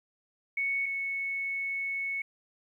sine tone pair in turn, 2217 / 2208 Hz, C#7 / C#7, 0 / -7 cents, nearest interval unison, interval 7 cents, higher first, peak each -27 / -30 dBFS, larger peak first, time 0.57-0.86 / 0.86-2.22 s, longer second, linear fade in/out 5 ms, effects 11-bit

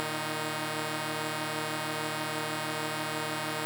5% pulse tone cluster, 115.9 / 153.7 / 313.7 Hz, A#2 / D#3 / D#4, -10 / -21 / +14 cents, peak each -28 / -23 / -24 dBFS, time 0-3.65 s, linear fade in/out 0 ms, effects none

